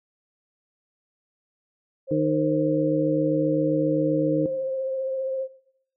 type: tone with vibrato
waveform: sine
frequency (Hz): 529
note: C5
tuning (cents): +19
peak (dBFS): -25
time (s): 2.07-5.48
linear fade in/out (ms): 50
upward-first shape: sine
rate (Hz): 15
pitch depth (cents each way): 22
type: harmonic tone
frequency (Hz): 153.8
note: D#3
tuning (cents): -20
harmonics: 1 / 2 / 3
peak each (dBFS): -27 / -23 / -28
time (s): 2.11-4.46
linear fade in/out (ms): 2
effects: noise-tail reverb RT60 0.7 s tail -17 dB re dry